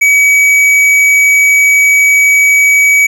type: tone with tanh clipping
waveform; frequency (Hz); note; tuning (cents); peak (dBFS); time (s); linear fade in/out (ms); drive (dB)
sine; 2273; C#7; +43; -6; 0.01-3.07; 10; 11
effects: none